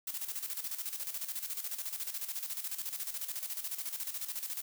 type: noise with tremolo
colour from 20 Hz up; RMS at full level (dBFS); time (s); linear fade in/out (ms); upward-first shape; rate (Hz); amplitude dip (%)
blue; -37; 0.07-4.62; 5; square; 14; 65
effects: none